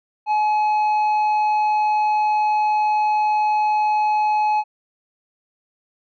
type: tone with tanh clipping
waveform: triangle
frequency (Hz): 849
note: G#5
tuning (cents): +38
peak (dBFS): -17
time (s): 0.26-4.64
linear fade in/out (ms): 50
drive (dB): 10
effects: none